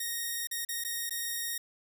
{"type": "tone with dropouts", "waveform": "5% pulse", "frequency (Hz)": 1864.7, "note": "A#6", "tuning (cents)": 0, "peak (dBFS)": -22, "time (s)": [0, 1.58], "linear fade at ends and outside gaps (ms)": 5, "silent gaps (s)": [[0.472, 0.512], [0.65, 0.688], [0.839, 0.847], [1.095, 1.107]], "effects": []}